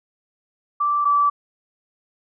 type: tone pair in turn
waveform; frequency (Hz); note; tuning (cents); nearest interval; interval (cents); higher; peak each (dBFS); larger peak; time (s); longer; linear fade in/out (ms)
sine; 1169 / 1157.6; D6 / D6; -8 / -25; unison; 17; first; -17 / -14; second; 0.8-1.05 / 1.05-1.3; neither; 10
effects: none